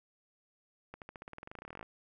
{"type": "accelerating click train", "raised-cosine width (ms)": 0.5, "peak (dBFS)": -30, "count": 23, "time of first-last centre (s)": [0.94, 1.829], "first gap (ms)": 78, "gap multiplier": 0.93, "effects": []}